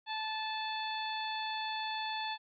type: harmonic tone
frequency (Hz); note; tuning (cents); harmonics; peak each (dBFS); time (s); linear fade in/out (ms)
873; A5; -14; 1 / 2 / 3 / 4 / 5; -37 / -43 / -44 / -42 / -45; 0.06-2.38; 50
effects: none